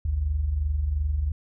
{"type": "tone pair together", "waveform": "sine", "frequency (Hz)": [52, 74.8], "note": ["G#1", "D2"], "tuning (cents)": [3, 32], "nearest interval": "tritone", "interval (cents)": 629, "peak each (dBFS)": [-30, -23], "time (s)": [0.05, 1.32], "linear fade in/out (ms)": 5, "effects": []}